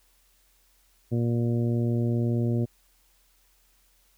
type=harmonic tone; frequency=118.1 Hz; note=A#2; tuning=23 cents sharp; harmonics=1 / 2 / 3 / 4 / 5 / 6; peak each=-24 / -28 / -32 / -38 / -40 / -50 dBFS; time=1.11-2.66 s; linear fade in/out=20 ms; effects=added 43 Hz sine -65 dBFS peak until 4.17 s + white hiss -65 dBFS RMS until 4.17 s